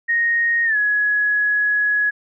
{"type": "tone with pitch glide", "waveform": "sine", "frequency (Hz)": [1864.7, 1680.6], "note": ["A#6", "G#6"], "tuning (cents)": [0, 20], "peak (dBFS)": -15, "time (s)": [0.08, 2.11], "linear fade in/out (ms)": 20, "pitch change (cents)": -180, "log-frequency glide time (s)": [0.65, 0.77], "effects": []}